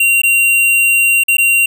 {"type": "tone with dropouts", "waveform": "square", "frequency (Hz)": 2760, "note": "F7", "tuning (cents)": -21, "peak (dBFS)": -9, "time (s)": [0, 1.66], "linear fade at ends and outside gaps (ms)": 5, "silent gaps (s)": [[0.218, 0.234], [1.237, 1.282], [1.37, 1.382]], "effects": []}